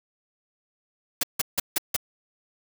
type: noise bursts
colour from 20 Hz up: white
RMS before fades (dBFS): -23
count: 5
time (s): 1.21-1.965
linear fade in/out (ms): 5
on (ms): 23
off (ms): 160
effects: none